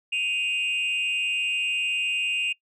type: tone pair together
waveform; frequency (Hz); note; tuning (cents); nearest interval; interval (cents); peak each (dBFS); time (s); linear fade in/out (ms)
sine; 2507 / 2794; D#7 / F7; +12 / 0; major second; 188; -24 / -24; 0.12-2.53; 10
effects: noise-tail reverb RT60 0.1 s tail -23 dB re dry + tanh soft clip ceiling -20 dBFS